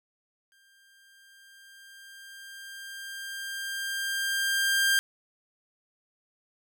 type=tone with exponential growth; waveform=sawtooth; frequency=1593 Hz; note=G6; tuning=27 cents sharp; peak=-17 dBFS; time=0.52-4.99 s; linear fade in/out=0 ms; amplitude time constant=970 ms; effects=none